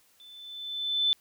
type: tone with level ramp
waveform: sine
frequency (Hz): 3520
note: A7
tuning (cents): 0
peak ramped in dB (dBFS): -49 to -20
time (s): 0.2-1.13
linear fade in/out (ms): 0
effects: white hiss -64 dBFS RMS until 1.2 s